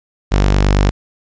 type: tone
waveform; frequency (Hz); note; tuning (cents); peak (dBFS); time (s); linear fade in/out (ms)
sawtooth; 49.07; G1; +2; -6; 0.31-0.91; 20
effects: resampled to 16000 Hz + 8-bit